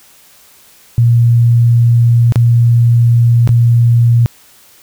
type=tone with dropouts; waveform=sine; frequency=118.1 Hz; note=A#2; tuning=23 cents sharp; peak=-5 dBFS; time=0.98-4.26 s; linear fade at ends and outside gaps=0 ms; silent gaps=2.323-2.358 / 3.475-3.491 s; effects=white hiss -44 dBFS RMS until 4.82 s